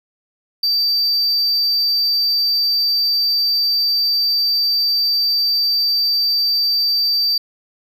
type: tone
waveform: triangle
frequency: 4652 Hz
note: D8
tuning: 17 cents flat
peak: -13 dBFS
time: 0.63-7.38 s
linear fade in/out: 5 ms
effects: none